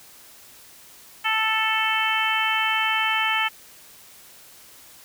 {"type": "harmonic tone", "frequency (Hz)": 440, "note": "A4", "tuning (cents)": 0, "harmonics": [2, 3, 4, 5, 6, 7], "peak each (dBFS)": [-27, -27, -27, -27, -27, -27], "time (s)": [1.24, 3.49], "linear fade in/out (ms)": 20, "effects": ["white hiss -48 dBFS RMS until 5.04 s"]}